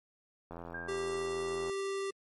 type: click train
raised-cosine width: 1 ms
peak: -30 dBFS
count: 102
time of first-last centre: 0.51-1.697 s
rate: 85.1 Hz
type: tone with exponential decay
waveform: sine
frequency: 1600 Hz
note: G6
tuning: 35 cents sharp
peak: -37 dBFS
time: 0.74-1.53 s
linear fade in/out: 5 ms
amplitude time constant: 170 ms
type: tone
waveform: square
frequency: 392 Hz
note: G4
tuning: in tune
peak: -34 dBFS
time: 0.88-2.11 s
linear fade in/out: 10 ms
effects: MP3 48 kbps